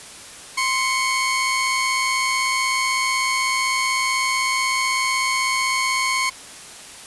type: tone pair together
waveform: sawtooth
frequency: 1046.5 / 2209 Hz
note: C6 / C#7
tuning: 0 / -7 cents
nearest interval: octave + minor second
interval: 1293 cents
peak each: -18 dBFS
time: 0.57-6.3 s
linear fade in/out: 10 ms
effects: white hiss -39 dBFS RMS until 7.06 s + resampled to 24000 Hz